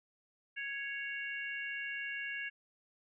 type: harmonic tone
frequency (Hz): 554.4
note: C#5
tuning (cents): 0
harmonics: 3 / 4 / 5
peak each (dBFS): -40 / -43 / -43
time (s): 0.56-2.5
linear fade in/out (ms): 20
effects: none